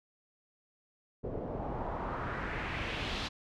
pink noise with low-pass filter sweep, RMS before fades -37 dBFS, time 1.23-3.29 s, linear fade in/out 20 ms, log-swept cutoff 470 to 4100 Hz, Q 2.1, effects none

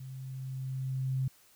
sine tone with level ramp, 131.7 Hz, C3, 12 cents sharp, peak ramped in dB -41 to -27 dBFS, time 0-1.28 s, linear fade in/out 5 ms, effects white hiss -62 dBFS RMS until 1.55 s

